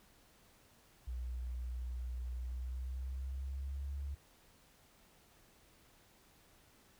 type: tone with pitch glide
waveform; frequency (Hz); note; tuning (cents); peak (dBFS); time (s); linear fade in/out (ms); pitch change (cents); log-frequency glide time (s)
sine; 61.4 to 70.12; B1 to C#2; -9 to +20; -38; 1.07-4.15; 10; +229; 2.38-3.99
effects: pink hiss -66 dBFS RMS until 6.99 s